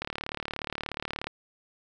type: click train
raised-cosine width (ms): 0.3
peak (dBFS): -16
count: 47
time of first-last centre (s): 0.02-1.27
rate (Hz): 36.8
effects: none